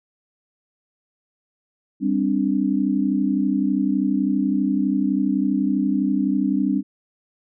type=chord; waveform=sine; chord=G suspended fourth; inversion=none; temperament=equal with one note detuned; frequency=198.16 / 261.6 / 293.7 Hz; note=G3 / C4 / D4; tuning=+19 / 0 / 0 cents; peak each=-22 dBFS; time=2-6.83 s; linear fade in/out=50 ms; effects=none